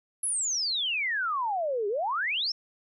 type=exponential two-way sweep; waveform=sine; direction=down then up; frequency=11175 to 392 to 5580 Hz; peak=-26 dBFS; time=0.23-2.52 s; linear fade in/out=5 ms; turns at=1.88 s; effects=none